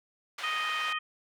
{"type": "band-pass noise", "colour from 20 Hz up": "white", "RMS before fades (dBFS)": -40, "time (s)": [0.38, 0.93], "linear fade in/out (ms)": 5, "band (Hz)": [840, 2700], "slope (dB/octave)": 12}
{"type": "harmonic tone", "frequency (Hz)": 622.3, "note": "D#5", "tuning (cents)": 0, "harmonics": [2, 3, 4, 5], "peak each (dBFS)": [-33, -35, -36, -37], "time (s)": [0.43, 0.99], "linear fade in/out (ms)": 10}
{"effects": []}